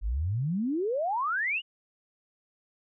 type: exponential sweep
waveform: sine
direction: up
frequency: 46.25 to 3000 Hz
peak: -26 dBFS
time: 0.01-1.62 s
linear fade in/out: 50 ms
effects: none